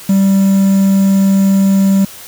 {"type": "tone with quantisation", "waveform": "triangle", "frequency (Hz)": 194.8, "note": "G3", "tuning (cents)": -11, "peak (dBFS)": -5, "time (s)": [0.09, 2.05], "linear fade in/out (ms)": 5, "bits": 5, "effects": ["white hiss -33 dBFS RMS until 2.27 s"]}